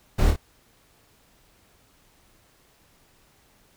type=noise with echo; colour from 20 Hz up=brown; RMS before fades=-20 dBFS; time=0.18-0.31 s; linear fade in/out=10 ms; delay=27 ms; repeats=2; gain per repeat=-4 dB; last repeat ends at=0.364 s; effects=pink hiss -60 dBFS RMS until 3.76 s